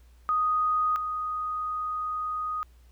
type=tone pair in turn; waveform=sine; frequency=1244.5 / 1244.5 Hz; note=D#6 / D#6; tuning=0 / 0 cents; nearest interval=unison; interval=0 cents; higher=neither; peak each=-22 / -28 dBFS; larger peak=first; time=0.29-0.96 / 0.96-2.63 s; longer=second; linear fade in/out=0 ms; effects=added 60 Hz sine -52 dBFS peak until 2.91 s + pink hiss -66 dBFS RMS until 2.91 s